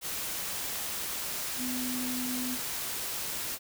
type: tone in noise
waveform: sine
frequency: 251.4 Hz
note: B3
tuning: 31 cents sharp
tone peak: -33 dBFS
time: 1.57-2.58 s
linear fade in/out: 50 ms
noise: white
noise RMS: -35 dBFS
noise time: 0.01-3.59 s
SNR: -1 dB
effects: none